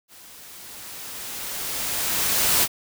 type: noise with level ramp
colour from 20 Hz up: white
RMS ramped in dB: -47 to -18 dBFS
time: 0.08-2.68 s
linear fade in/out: 50 ms
effects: none